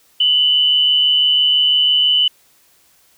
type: tone pair together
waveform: sine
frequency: 2854 / 3000 Hz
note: F7 / F#7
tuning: +37 / +23 cents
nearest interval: minor second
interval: 86 cents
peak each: -21 / -11 dBFS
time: 0.2-2.28 s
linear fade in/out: 5 ms
effects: white hiss -54 dBFS RMS until 3.17 s